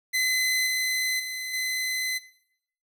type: tone with level steps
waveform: sawtooth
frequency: 2032 Hz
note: B6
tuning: 49 cents sharp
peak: -19 / -21 / -28 / -23 dBFS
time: 0.13-2.19 s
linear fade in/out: 20 ms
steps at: 0.66 / 1.19 / 1.53 s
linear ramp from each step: 10 ms
effects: noise-tail reverb RT60 0.7 s tail -17 dB re dry